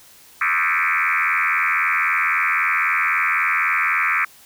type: tone with frequency modulation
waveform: sine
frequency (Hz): 1776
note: A6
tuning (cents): +16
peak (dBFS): -16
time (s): 0.41-4.25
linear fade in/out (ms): 5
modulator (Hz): 83.8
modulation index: 7.3
effects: white hiss -48 dBFS RMS until 4.45 s